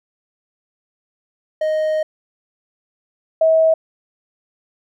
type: tone pair in turn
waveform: triangle / sine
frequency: 622.3 / 642.8 Hz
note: D#5 / E5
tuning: 0 / -44 cents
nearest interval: minor second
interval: 56 cents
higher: second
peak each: -14 / -10 dBFS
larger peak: second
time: 1.61-2.03 / 3.41-3.74 s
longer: first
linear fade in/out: 5 ms
effects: none